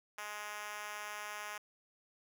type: tone with high-pass filter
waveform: 5% pulse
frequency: 209 Hz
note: G#3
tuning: 11 cents sharp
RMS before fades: -44 dBFS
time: 0.18-1.58 s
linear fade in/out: 5 ms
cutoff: 820 Hz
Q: 1
effects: none